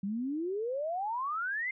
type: exponential sweep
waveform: sine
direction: up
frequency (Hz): 190.1 to 2129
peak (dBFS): -31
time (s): 0.03-1.71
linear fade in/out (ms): 5
effects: none